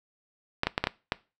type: clicks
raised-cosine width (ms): 0.3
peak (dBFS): -8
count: 6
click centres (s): 0.634 / 0.67 / 0.779 / 0.84 / 0.871 / 1.121
effects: noise-tail reverb RT60 0.3 s tail -21 dB re dry